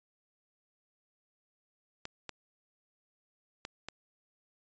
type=clicks; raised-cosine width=0.2 ms; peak=-22 dBFS; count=4; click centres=2.054 / 2.293 / 3.651 / 3.886 s; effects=resampled to 16000 Hz